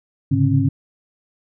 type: tone cluster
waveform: sine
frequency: 105.3 / 134.7 / 142.6 / 271.3 Hz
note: G#2 / C#3 / C#3 / C#4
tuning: +24 / -49 / +49 / -37 cents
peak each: -19 dBFS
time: 0.31-0.69 s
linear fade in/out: 10 ms
effects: none